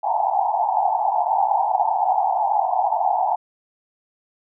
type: band-pass noise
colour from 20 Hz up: white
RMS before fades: -20 dBFS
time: 0.03-3.36 s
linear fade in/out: 10 ms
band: 700 to 900 Hz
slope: 96 dB/octave
effects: none